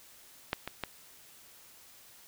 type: clicks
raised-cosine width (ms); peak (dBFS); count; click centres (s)
0.3; -13 / -20 / -17; 3; 0.531 / 0.676 / 0.837
effects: white hiss -56 dBFS RMS until 2.27 s